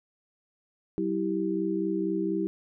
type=tone cluster; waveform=sine; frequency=190.8 / 325.9 / 390.1 Hz; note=G3 / E4 / G4; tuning=-47 / -20 / -8 cents; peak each=-32 / -28 / -31 dBFS; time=0.98-2.47 s; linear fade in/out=0 ms; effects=none